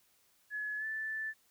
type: tone with pitch glide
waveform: sine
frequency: 1700 to 1756.9 Hz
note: G#6 to A6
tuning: +40 to -3 cents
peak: -35 dBFS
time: 0.5-1.34 s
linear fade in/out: 50 ms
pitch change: +57 cents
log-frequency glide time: 0.78-0.85 s
effects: white hiss -70 dBFS RMS until 1.5 s